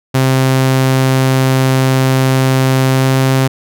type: tone with pitch glide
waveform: sawtooth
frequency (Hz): 131.7 to 132.54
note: C3 to C3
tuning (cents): +12 to +23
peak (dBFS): -5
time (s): 0.14-3.48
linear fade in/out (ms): 10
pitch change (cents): +11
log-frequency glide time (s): 2.89-3.18
effects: none